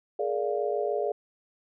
sine chord, Bb dominant seventh, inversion third, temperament just, 419.5 / 466.2 / 582.7 / 699.2 Hz, Ab4 / Bb4 / D5 / F5, +17 / 0 / -14 / +2 cents, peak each -29 / -33 / -31 / -33 dBFS, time 0.19-1.12 s, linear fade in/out 5 ms, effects none

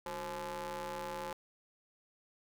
sawtooth ring-modulated tone, 165.4 Hz, E3, 6 cents sharp, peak -32 dBFS, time 0.06-1.33 s, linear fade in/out 2 ms, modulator 695 Hz, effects none

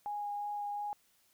sine tone with vibrato, 823 Hz, G#5, 16 cents flat, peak -35 dBFS, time 0.06-0.93 s, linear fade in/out 0 ms, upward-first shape sine, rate 2.8 Hz, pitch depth 9 cents each way, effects white hiss -70 dBFS RMS until 1.33 s

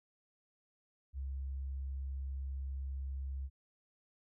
sine tone, 67.5 Hz, C#2, 45 cents flat, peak -37 dBFS, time 1.13-3.5 s, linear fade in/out 50 ms, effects none

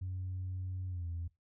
sine tone with pitch glide, 92.5 to 84.82 Hz, F#2 to E2, 0 to +50 cents, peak -35 dBFS, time 0.01-1.28 s, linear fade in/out 10 ms, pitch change -150 cents, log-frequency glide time 0.88-1.07 s, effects noise-tail reverb RT60 0.2 s tail -21 dB re dry + tanh soft clip ceiling -33 dBFS

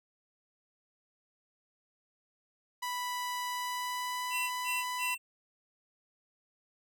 sawtooth tone with pitch glide, 987.8 to 996.4 Hz, B5 to B5, 0 to +15 cents, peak -30 dBFS, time 2.82-5.15 s, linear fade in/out 10 ms, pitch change +15 cents, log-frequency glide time 3.48-4.36 s
square tone bursts, 2706 Hz, E7, 45 cents sharp, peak -33 dBFS, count 3, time 4.3-5.18 s, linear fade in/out 50 ms, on 200 ms, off 140 ms
effects none

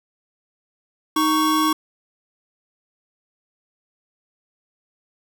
square tone pair together, 311.1 / 1113.8 Hz, D#4 / C#6, 0 / +8 cents, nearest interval octave + minor seventh, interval 2208 cents, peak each -20 dBFS, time 1.16-1.73 s, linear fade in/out 5 ms, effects none

